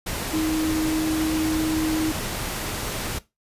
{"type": "tone in noise", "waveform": "sine", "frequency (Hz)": 314.8, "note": "D#4", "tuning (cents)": 20, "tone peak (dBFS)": -21, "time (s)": [0.33, 2.12], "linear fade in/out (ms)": 10, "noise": "pink", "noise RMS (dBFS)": -29, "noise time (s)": [0.06, 3.19], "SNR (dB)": 5, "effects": ["noise-tail reverb RT60 0.2 s tail -17 dB re dry", "resampled to 32000 Hz"]}